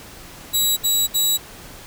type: tone bursts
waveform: 15% pulse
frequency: 3900 Hz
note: B7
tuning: 23 cents flat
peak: -9 dBFS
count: 3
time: 0.53-1.378 s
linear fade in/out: 20 ms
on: 240 ms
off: 64 ms
effects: pink hiss -40 dBFS RMS until 1.86 s